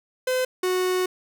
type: tone pair in turn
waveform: 45% pulse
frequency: 511 / 367.7 Hz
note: C5 / F#4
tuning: -41 / -11 cents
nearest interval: tritone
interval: 570 cents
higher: first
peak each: -21 dBFS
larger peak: neither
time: 0.27-0.45 / 0.63-1.06 s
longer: second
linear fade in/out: 5 ms
effects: none